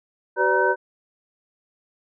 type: tone cluster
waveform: sine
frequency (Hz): 379.9 / 501 / 582 / 947 / 1525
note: F#4 / B4 / D5 / A#5 / G6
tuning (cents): +46 / +25 / -16 / +27 / -48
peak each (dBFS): -23 / -24 / -25 / -22 / -22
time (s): 0.36-0.76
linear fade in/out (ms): 50
effects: none